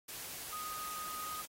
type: tone in noise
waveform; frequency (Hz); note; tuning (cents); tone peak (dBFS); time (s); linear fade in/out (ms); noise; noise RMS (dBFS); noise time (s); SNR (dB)
sine; 1244.5; D#6; 0; -41; 0.52-1.42; 10; white; -45; 0.08-1.46; +1
effects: AAC 48 kbps